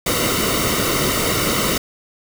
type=noise with comb filter; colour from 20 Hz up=pink; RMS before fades=-19 dBFS; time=0.06-1.78 s; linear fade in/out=5 ms; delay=1.2 ms; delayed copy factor=-0.7; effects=none